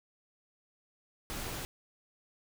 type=noise; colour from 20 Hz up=pink; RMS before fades=-39 dBFS; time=1.3-1.65 s; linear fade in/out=0 ms; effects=none